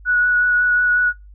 sine tone with vibrato, 1467 Hz, F#6, 15 cents flat, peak -13 dBFS, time 0.05-1.13 s, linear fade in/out 50 ms, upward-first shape triangle, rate 5.5 Hz, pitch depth 13 cents each way, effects noise-tail reverb RT60 0.2 s tail -21 dB re dry + added 50 Hz sine -39 dBFS peak until 1.34 s

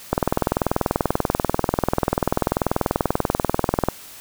click train, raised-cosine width 1 ms, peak -3 dBFS, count 78, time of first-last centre 0.13-3.886 s, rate 20.5 Hz, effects white hiss -41 dBFS RMS until 4.2 s

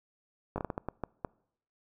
slowing click train, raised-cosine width 1 ms, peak -19 dBFS, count 9, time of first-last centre 0.56-1.248 s, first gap 20 ms, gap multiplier 1.4, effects noise-tail reverb RT60 0.7 s tail -25 dB re dry

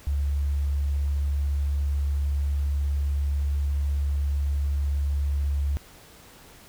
sine tone, 71 Hz, C#2, 42 cents sharp, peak -22 dBFS, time 0.07-5.77 s, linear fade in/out 0 ms, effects pink hiss -50 dBFS RMS until 6.68 s

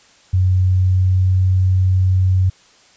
sine tone with pitch glide, 92.5 to 93.2 Hz, F#2 to F#2, 0 to +13 cents, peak -11 dBFS, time 0.33-2.5 s, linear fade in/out 10 ms, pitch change +13 cents, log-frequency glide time 0.64-1.41 s, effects white hiss -50 dBFS RMS until 2.96 s + resampled to 16000 Hz

